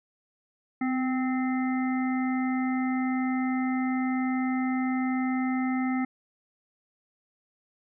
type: harmonic tone with a mistuned harmonic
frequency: 259.7 Hz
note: C4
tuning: 13 cents flat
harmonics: 1 / 3 / 5 / 7 / 8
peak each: -25 / -35 / -39 / -43 / -38 dBFS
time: 0.81-6.05 s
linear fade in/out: 5 ms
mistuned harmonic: 1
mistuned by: -21 cents
effects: none